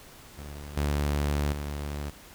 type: tone with level steps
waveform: sawtooth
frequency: 72.7 Hz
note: D2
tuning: 17 cents flat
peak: -35 / -21 / -28 dBFS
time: 0.37-2.11 s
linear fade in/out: 20 ms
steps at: 0.77 / 1.52 s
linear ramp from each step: 5 ms
effects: pink hiss -50 dBFS RMS until 2.34 s